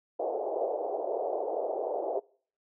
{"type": "band-pass noise", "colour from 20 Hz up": "white", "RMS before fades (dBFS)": -32, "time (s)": [0.19, 2.2], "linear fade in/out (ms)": 10, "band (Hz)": [380, 730], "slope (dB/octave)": 48, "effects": ["noise-tail reverb RT60 0.5 s tail -25 dB re dry"]}